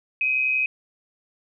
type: tone pair together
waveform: sine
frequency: 2398 / 2529 Hz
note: D7 / D#7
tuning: +36 / +28 cents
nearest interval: minor second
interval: 92 cents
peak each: -28 / -20 dBFS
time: 0.21-0.66 s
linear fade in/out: 2 ms
effects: none